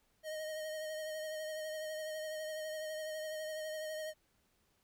square tone with vibrato, 622.3 Hz, D#5, in tune, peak -40 dBFS, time 0.23-4.14 s, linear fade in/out 50 ms, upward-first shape sine, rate 12 Hz, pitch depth 24 cents each way, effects pink hiss -75 dBFS RMS until 4.83 s

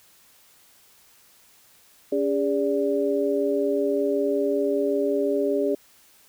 sine tone cluster, 282.3 / 407.6 / 581 Hz, C#4 / G#4 / D5, +32 / -32 / -19 cents, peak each -26 / -23 / -26 dBFS, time 2.12-5.75 s, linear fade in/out 5 ms, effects white hiss -56 dBFS RMS until 6.28 s

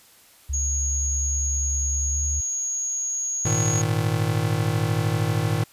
sine tone with pitch glide, 69.3 to 72.37 Hz, C#2 to D2, 0 to -25 cents, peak -24 dBFS, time 0.49-2.41 s, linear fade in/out 10 ms, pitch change +75 cents, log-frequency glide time 2.1-2.18 s
sine tone, 6645 Hz, G#8, in tune, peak -24 dBFS, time 0.53-3.82 s, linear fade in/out 10 ms
square chord, Ab suspended second, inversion none, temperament just, 103.83 / 116.8 / 155.74 Hz, Ab2 / Bb2 / Eb3, 0 / +4 / +2 cents, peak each -26 dBFS, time 3.45-5.64 s, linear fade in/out 5 ms
effects white hiss -53 dBFS RMS until 5.72 s + resampled to 32000 Hz

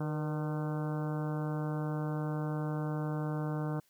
harmonic tone with a mistuned harmonic, 151.9 Hz, D#3, 41 cents flat, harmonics 1 / 2 / 3 / 4 / 5 / 6 / 7 / 8 / 9 / 10, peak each -33 / -39 / -43 / -45 / -47 / -49 / -50 / -51 / -52 / -53 dBFS, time 0-3.8 s, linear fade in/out 5 ms, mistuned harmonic 3, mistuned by +54 cents, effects white hiss -70 dBFS RMS until 3.89 s

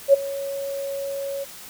sine tone with ADSR envelope, 554.4 Hz, C#5, in tune, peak -7 dBFS, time 0.08-1.45 s, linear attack 55 ms, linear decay 15 ms, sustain -19 dB, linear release 22 ms, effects white hiss -41 dBFS RMS until 1.69 s

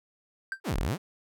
triangle tone with exponential decay, 1568 Hz, G6, in tune, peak -24 dBFS, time 0.52-0.6 s, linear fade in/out 1 ms, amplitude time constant 17 ms
sawtooth exponential two-way sweep, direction down then up, 493.9 to 30.87 to 225 Hz, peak -23 dBFS, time 0.64-0.98 s, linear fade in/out 50 ms, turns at 0.78 s
effects none

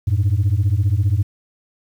sine beating tone pair, 92.5 / 107.5 Hz, F#2 / A2, 0 / -40 cents, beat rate 15 Hz, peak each -15 dBFS, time 0.07-1.23 s, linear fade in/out 10 ms, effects tanh soft clip ceiling -11 dBFS + 8-bit

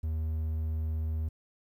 triangle tone, 79 Hz, D#2, 27 cents sharp, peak -27 dBFS, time 0.03-1.29 s, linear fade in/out 10 ms, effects 11-bit

